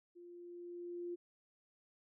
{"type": "tone with level ramp", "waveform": "sine", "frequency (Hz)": 349.2, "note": "F4", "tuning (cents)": 0, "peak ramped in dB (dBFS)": [-53, -39], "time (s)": [0.15, 1.16], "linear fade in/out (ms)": 20, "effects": []}